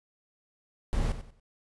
brown noise with echo, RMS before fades -27 dBFS, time 0.93-1.12 s, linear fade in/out 0 ms, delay 93 ms, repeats 3, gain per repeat -11 dB, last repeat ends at 1.399 s, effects resampled to 24000 Hz

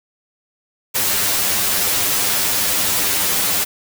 white noise with comb filter, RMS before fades -18 dBFS, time 0.94-3.65 s, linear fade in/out 20 ms, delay 10 ms, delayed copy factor +0.65, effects none

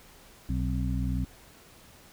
harmonic tone with a mistuned harmonic, 61.74 Hz, B1, in tune, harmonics 1 / 2 / 3 / 4, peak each -29 / -32 / -34 / -35 dBFS, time 0.49-1.25 s, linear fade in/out 5 ms, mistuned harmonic 4, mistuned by +98 cents, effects pink hiss -54 dBFS RMS until 2.12 s

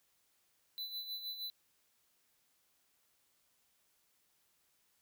square tone with tremolo, 3998 Hz, B7, 20 cents sharp, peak -39 dBFS, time 0.78-1.5 s, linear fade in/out 0 ms, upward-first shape sine, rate 6.4 Hz, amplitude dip 60%, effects white hiss -75 dBFS RMS until 5.01 s

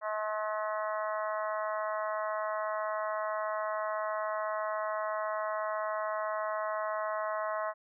harmonic tone, 213.9 Hz, A3, 49 cents flat, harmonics 3 / 4 / 5 / 6 / 7 / 8 / 9, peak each -34 / -43 / -36 / -41 / -44 / -48 / -46 dBFS, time 0.01-7.74 s, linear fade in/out 50 ms, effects none

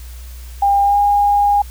sine tone with pitch glide, 802 to 815.5 Hz, G5 to G#5, +39 to -32 cents, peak -10 dBFS, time 0.62-1.62 s, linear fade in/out 5 ms, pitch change +29 cents, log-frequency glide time 0.83-0.98 s, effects added 61 Hz sine -30 dBFS peak until 1.7 s + white hiss -43 dBFS RMS until 1.7 s

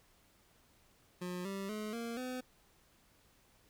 25% pulse tone with pitch steps, 179.4 / 195.64 / 213.3 / 232.7 / 253.7 Hz, F3 / G3 / G#3 / A#3 / B3, +47 / -3 / +46 / -3 / +47 cents, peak -35 dBFS, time 1.21-2.41 s, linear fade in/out 10 ms, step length 240 ms, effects pink hiss -68 dBFS RMS until 3.69 s

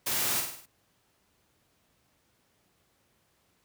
white noise with echo, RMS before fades -30 dBFS, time 0.06-0.41 s, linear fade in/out 10 ms, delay 50 ms, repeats 5, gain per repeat -5 dB, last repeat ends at 0.66 s, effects pink hiss -70 dBFS RMS until 3.64 s + high-pass 60 Hz 12 dB/octave

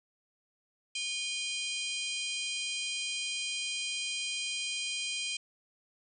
harmonic tone with a mistuned harmonic, 813 Hz, G#5, 37 cents flat, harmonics 3 / 4 / 5 / 6 / 7 / 8 / 9 / 10, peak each -38 / -37 / -44 / -42 / -47 / -46 / -48 / -42 dBFS, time 0.95-5.37 s, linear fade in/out 5 ms, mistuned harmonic 4, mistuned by -51 cents, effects none

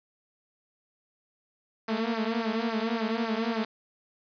sawtooth tone with flanger, 225.6 Hz, A3, 44 cents sharp, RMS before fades -29 dBFS, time 1.88-3.65 s, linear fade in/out 5 ms, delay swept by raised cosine 0.28 to 5.78 ms, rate 3.6 Hz, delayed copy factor -0.85, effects resampled to 11025 Hz + 9-bit

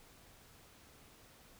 silence, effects pink hiss -61 dBFS RMS until 1.59 s

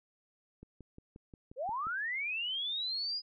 click train, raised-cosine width 3 ms, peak -37 dBFS, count 8, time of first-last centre 0.63-1.869 s, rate 5.65 Hz
sine linear sweep, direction up, 466.2 to 4978 Hz, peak -33 dBFS, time 1.56-3.22 s, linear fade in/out 50 ms
effects none

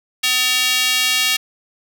square tone with high-pass filter, 253.1 Hz, B3, 43 cents sharp, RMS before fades -17 dBFS, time 0.23-1.37 s, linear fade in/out 10 ms, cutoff 2800 Hz, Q 1.8, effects none

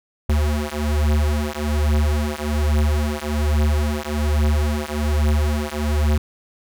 square beating tone pair, 74 / 75.2 Hz, D2 / D2, +14 / +42 cents, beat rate 1.2 Hz, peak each -21 dBFS, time 0.29-6.18 s, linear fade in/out 5 ms, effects none

